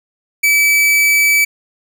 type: tone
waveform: 45% pulse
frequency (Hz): 2300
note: D7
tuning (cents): -37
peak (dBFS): -9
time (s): 0.43-1.45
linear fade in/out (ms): 10
effects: none